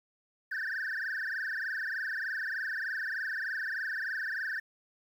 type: tone with frequency modulation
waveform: sine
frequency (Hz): 1666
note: G#6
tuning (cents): +5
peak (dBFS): -30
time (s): 0.51-4.6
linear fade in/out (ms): 10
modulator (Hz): 23.3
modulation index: 7.1
effects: tanh soft clip ceiling -30 dBFS + 10-bit